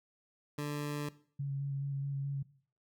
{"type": "tone", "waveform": "20% pulse", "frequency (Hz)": 146.83, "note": "D3", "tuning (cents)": 0, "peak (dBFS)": -30, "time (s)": [0.58, 1.09], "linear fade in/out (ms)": 5}
{"type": "tone with vibrato", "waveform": "sine", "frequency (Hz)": 139.1, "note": "C#3", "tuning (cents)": 6, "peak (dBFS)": -33, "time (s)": [1.39, 2.43], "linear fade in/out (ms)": 10, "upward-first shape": "square", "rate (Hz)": 4.7, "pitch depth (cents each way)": 14}
{"effects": ["noise-tail reverb RT60 0.5 s tail -18 dB re dry"]}